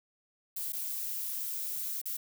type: noise with dropouts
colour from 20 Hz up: violet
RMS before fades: -36 dBFS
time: 0.56-2.17 s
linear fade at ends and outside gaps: 5 ms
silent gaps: 0.723-0.731 / 2.016-2.056 s
effects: none